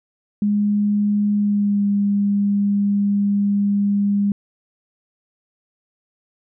sine tone with pitch glide, 206.3 to 202.1 Hz, G#3 to G#3, -11 to -47 cents, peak -15 dBFS, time 0.42-4.32 s, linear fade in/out 2 ms, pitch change -36 cents, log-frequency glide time 1.35-1.86 s, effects none

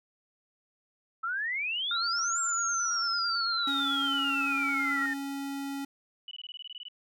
sine exponential two-way sweep, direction up then down, 1297 to 7500 to 1791 Hz, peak -29 dBFS, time 1.23-5.14 s, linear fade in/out 10 ms, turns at 2.4 s
sine tone with vibrato, 1376 Hz, F6, 26 cents flat, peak -30 dBFS, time 1.91-5.06 s, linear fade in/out 2 ms, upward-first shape square, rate 9 Hz, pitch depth 29 cents each way
square tone, 277.2 Hz, C#4, in tune, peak -34 dBFS, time 3.67-5.85 s, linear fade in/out 5 ms
sine tone bursts, 2960 Hz, F#7, in tune, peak -39 dBFS, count 12, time 6.28-6.884 s, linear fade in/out 2 ms, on 32 ms, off 20 ms
effects none

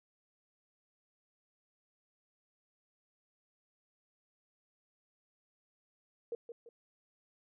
sine tone with echo, 467.9 Hz, A#4, 6 cents sharp, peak -35 dBFS, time 6.32-6.35 s, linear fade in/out 2 ms, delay 170 ms, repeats 2, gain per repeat -8 dB, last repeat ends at 6.69 s, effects none

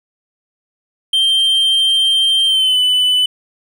triangle tone with pitch glide, 3153 to 2997 Hz, G7 to F#7, +9 to +22 cents, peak -9 dBFS, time 1.13-3.26 s, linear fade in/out 5 ms, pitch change -87 cents, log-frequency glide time 2.46-2.79 s, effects none

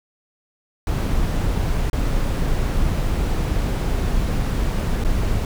brown noise with dropouts, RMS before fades -20 dBFS, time 0.87-5.45 s, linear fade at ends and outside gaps 1 ms, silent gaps 1.899-1.931 / 5.039-5.048 s, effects none

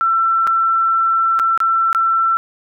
sine tone with dropouts, 1342 Hz, E6, 31 cents sharp, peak -12 dBFS, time 0.01-2.37 s, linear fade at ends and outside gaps 0 ms, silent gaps 0.469-0.474 / 1.391-1.397 / 1.576-1.603 / 1.929-1.948 s, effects none

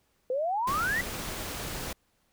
sine exponential sweep, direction up, 491.2 to 2000 Hz, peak -26 dBFS, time 0.3-1.01 s, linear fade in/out 2 ms
pink noise, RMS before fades -36 dBFS, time 0.67-1.93 s, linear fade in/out 5 ms
effects pink hiss -71 dBFS RMS until 2.32 s

